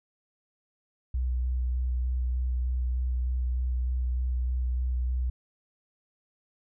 sine tone with vibrato, 62.3 Hz, B1, 16 cents sharp, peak -25 dBFS, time 1.14-5.3 s, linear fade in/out 5 ms, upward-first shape square, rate 3.3 Hz, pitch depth 12 cents each way, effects none

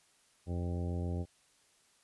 harmonic tone, 87.31 Hz, F2, in tune, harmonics 1 / 2 / 3 / 4 / 5 / 6 / 7 / 9, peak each -34 / -40 / -44 / -46 / -48 / -50 / -51 / -53 dBFS, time 0.46-1.26 s, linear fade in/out 50 ms, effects white hiss -68 dBFS RMS until 2.03 s + resampled to 24000 Hz

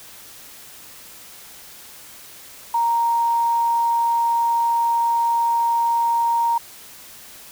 sine tone with quantisation, 932.3 Hz, A#5, in tune, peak -16 dBFS, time 2.74-6.58 s, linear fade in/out 5 ms, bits 7, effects white hiss -42 dBFS RMS until 7.51 s

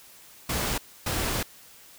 pink noise bursts at uneven times, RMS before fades -28 dBFS, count 2, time 0.49-0.78 / 1.06-1.43 s, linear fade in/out 5 ms, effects white hiss -51 dBFS RMS until 1.98 s

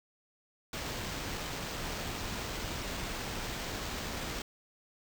pink noise with sample-and-hold, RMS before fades -38 dBFS, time 0.73-4.42 s, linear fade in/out 2 ms, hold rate 11025 Hz, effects none

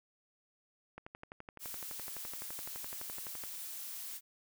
click train, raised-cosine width 0.5 ms, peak -31 dBFS, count 30, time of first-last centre 0.98-3.438 s, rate 11.8 Hz
blue noise, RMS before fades -44 dBFS, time 1.59-4.21 s, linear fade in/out 50 ms
effects none

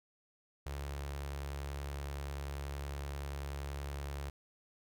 sawtooth tone with notch filter, 70.5 Hz, C#2, 30 cents sharp, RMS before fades -41 dBFS, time 0.66-4.3 s, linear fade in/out 5 ms, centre 230 Hz, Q 1.1, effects none

